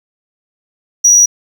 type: tone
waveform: triangle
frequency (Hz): 5800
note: F#8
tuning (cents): -35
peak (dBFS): -3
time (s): 1.04-1.26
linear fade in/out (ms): 10
effects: none